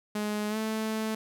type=tone with pitch glide; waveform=sawtooth; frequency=210 to 219 Hz; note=G#3 to A3; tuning=+19 to -8 cents; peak=-25 dBFS; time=0.15-1.15 s; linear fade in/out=5 ms; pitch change=+73 cents; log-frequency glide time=0.49-0.57 s; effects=none